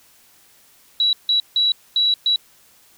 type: tone bursts at uneven times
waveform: sine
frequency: 3911 Hz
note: B7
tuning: 18 cents flat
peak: -14 dBFS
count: 5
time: 1-1.13 / 1.29-1.4 / 1.56-1.72 / 1.96-2.14 / 2.26-2.36 s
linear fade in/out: 2 ms
effects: white hiss -53 dBFS RMS until 2.97 s